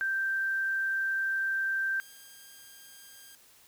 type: tone pair in turn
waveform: sine / 5% pulse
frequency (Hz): 1568 / 1606.5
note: G6 / G6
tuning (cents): 0 / +42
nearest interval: unison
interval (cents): 42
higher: second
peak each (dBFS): -27 / -39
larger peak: first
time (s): 0.01-2 / 2-3.35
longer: first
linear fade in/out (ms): 0
effects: white hiss -59 dBFS RMS until 3.67 s